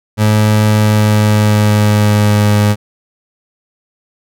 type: tone with pitch glide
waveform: 30% pulse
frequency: 106.9 to 104.22 Hz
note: A2 to G#2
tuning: -49 to +7 cents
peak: -5 dBFS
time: 0.17-2.76 s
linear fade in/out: 50 ms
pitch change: -44 cents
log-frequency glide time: 0.67-2.5 s
effects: none

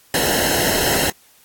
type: noise with comb filter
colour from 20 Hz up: pink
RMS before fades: -18 dBFS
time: 0.14-1.1 s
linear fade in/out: 2 ms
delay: 0.85 ms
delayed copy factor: -0.8
effects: white hiss -52 dBFS RMS until 1.44 s + AAC 64 kbps

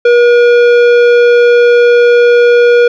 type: tone with tanh clipping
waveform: triangle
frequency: 479.9 Hz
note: B4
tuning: 50 cents flat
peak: -5 dBFS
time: 0.05-2.88 s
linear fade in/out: 5 ms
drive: 17 dB
effects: none

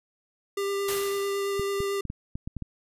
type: tone with vibrato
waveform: square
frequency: 397.9 Hz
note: G4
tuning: 26 cents sharp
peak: -27 dBFS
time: 0.57-2.01 s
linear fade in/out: 5 ms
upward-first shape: triangle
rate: 9 Hz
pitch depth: 11 cents each way
type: noise with exponential decay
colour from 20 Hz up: white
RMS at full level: -30 dBFS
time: 0.88-1.76 s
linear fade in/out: 5 ms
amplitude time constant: 190 ms
type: clicks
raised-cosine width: 5 ms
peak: -21 dBFS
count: 8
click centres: 1.596 / 1.804 / 2.053 / 2.101 / 2.355 / 2.475 / 2.567 / 2.623 s
effects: resampled to 32000 Hz

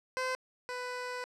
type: tone pair in turn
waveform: 15% pulse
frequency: 514 / 497.4 Hz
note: C5 / B4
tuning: -31 / +12 cents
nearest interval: minor second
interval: 57 cents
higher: first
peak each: -25 / -30 dBFS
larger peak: first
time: 0.17-0.35 / 0.69-1.24 s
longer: second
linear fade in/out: 0 ms
effects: low-pass 7000 Hz 12 dB/octave

